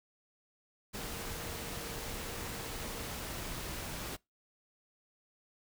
sine tone in noise, 464 Hz, A#4, 8 cents flat, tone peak -51 dBFS, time 0.96-3.12 s, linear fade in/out 20 ms, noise pink, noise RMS -41 dBFS, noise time 0.93-4.17 s, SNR -13 dB, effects noise-tail reverb RT60 0.2 s tail -24 dB re dry

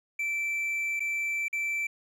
triangle tone with dropouts, 2332 Hz, D7, 13 cents flat, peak -26 dBFS, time 0.19-1.87 s, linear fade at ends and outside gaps 5 ms, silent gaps 0.996-1.003 / 1.483-1.528 s, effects none

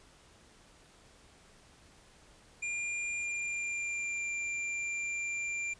square tone with pitch glide, 2400 to 2374 Hz, D7 to D7, +37 to +18 cents, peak -34 dBFS, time 2.62-5.74 s, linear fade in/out 10 ms, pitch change -19 cents, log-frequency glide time 3.19-4.31 s, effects pink hiss -60 dBFS RMS until 5.79 s + resampled to 22050 Hz

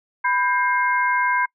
sine tone cluster, 993 / 1588 / 2131 Hz, B5 / G6 / C7, +9 / +22 / +31 cents, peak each -20 / -22 / -25 dBFS, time 0.24-1.46 s, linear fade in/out 10 ms, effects noise-tail reverb RT60 0.1 s tail -26 dB re dry

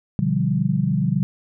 sine chord, G dominant seventh, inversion first, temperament equal, 123.47 / 146.83 / 174.61 / 196 Hz, B2 / D3 / F3 / G3, 0 / 0 / 0 / 0 cents, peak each -25 / -22 / -23 / -23 dBFS, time 0.19-1.23 s, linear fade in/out 0 ms, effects none

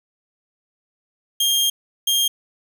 sawtooth tone bursts at uneven times, 3217 Hz, G7, 44 cents sharp, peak -13 dBFS, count 2, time 1.4-1.7 / 2.07-2.28 s, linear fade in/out 5 ms, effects none

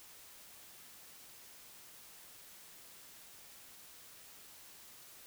silence, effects white hiss -56 dBFS RMS until 5.26 s

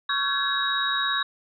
sine tone cluster, 1115 / 1367 / 1550 / 1687 / 3809 Hz, C#6 / F6 / G6 / G#6 / A#7, +10 / -37 / -20 / +27 / +37 cents, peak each -28 / -35 / -31 / -29 / -26 dBFS, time 0.09-1.23 s, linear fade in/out 5 ms, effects none

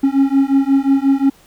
triangle beating tone pair, 270.7 / 276.3 Hz, C#4 / C#4, -41 / -6 cents, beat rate 5.6 Hz, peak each -12 dBFS, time 0.03-1.3 s, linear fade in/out 10 ms, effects pink hiss -49 dBFS RMS until 1.46 s

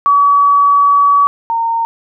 sine tone pair in turn, 1138 / 918 Hz, C#6 / A#5, +45 / -27 cents, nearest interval major third, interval 372 cents, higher first, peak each -6 / -12 dBFS, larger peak first, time 0.06-1.27 / 1.5-1.85 s, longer first, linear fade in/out 0 ms, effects none

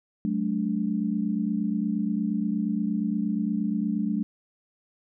sine tone cluster, 186.9 / 215.4 / 289.4 Hz, F#3 / A3 / D4, +18 / -37 / -25 cents, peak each -29 / -26 / -31 dBFS, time 0.25-4.23 s, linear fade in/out 0 ms, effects none

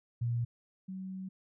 sine tone pair in turn, 118.6 / 188.74 Hz, A#2 / F#3, +30 / +35 cents, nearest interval minor sixth, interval 805 cents, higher second, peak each -29 / -38 dBFS, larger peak first, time 0.21-0.45 / 0.88-1.29 s, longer second, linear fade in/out 10 ms, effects none

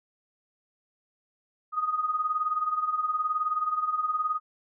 sine tone with tremolo, 1244.5 Hz, D#6, in tune, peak -22 dBFS, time 1.72-4.4 s, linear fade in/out 50 ms, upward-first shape sine, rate 19 Hz, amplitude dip 70%, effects none

